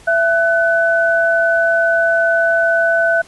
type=tone pair together; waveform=sine; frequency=668 / 1499.6 Hz; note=E5 / F#6; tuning=+23 / +23 cents; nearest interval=octave + major second; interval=1400 cents; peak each=-14 dBFS; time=0.07-3.22 s; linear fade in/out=10 ms; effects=pink hiss -44 dBFS RMS until 3.27 s + resampled to 24000 Hz